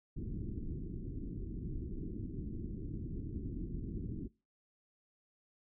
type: low-pass noise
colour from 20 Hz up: pink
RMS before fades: -41 dBFS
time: 0.16-4.28 s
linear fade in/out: 10 ms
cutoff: 360 Hz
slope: 48 dB/octave
effects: noise-tail reverb RT60 0.3 s tail -23 dB re dry